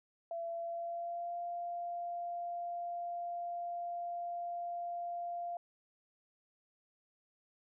sine tone with pitch glide, 674 to 695 Hz, E5 to F5, +38 to -9 cents, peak -37 dBFS, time 0.31-5.57 s, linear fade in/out 2 ms, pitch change +53 cents, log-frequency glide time 0.5-1.38 s, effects none

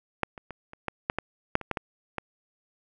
clicks, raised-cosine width 0.5 ms, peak -9 / -26 / -23 / -28 / -14 / -9 / -12 / -6 / -23 / -12 / -14 / -15 dBFS, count 12, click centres 0.233 / 0.378 / 0.507 / 0.734 / 0.883 / 1.099 / 1.186 / 1.554 / 1.613 / 1.713 / 1.772 / 2.183 s, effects none

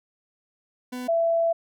40% pulse / sine tone pair in turn, 250 / 667.4 Hz, B3 / E5, +21 / +21 cents, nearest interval octave + perfect fourth, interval 1700 cents, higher second, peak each -30 / -19 dBFS, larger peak second, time 0.92-1.08 / 1.08-1.53 s, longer second, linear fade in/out 10 ms, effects none

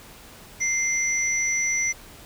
sine tone pair together, 2093 / 5920 Hz, C7 / F#8, 0 / 0 cents, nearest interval octave + tritone, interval 1800 cents, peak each -24 dBFS, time 0.6-1.93 s, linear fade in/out 20 ms, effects pink hiss -46 dBFS RMS until 2.25 s

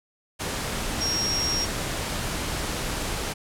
sine tone in noise, 5588 Hz, F8, in tune, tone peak -24 dBFS, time 1-1.66 s, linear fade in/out 20 ms, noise pink, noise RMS -29 dBFS, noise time 0.39-3.34 s, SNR +2 dB, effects low-pass 11000 Hz 12 dB/octave

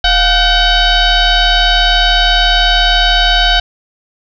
sine tone with frequency modulation, 1538 Hz, G6, 33 cents flat, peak -7 dBFS, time 0.04-3.6 s, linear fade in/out 5 ms, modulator 749 Hz, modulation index 3.6, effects none

